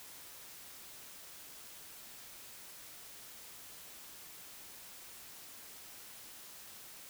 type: silence
effects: white hiss -52 dBFS RMS until 7.09 s